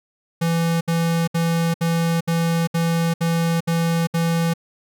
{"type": "tone bursts", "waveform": "square", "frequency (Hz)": 166.9, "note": "E3", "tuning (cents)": 22, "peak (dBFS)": -18, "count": 9, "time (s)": [0.41, 4.538], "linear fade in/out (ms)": 10, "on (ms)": 400, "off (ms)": 66, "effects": []}